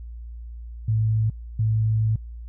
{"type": "tone bursts at uneven times", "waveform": "sine", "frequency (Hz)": 110, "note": "A2", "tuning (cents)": 0, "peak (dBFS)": -18, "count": 2, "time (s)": [[0.88, 1.3], [1.59, 2.16]], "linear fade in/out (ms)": 5, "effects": ["added 58 Hz sine -34 dBFS peak until 2.48 s"]}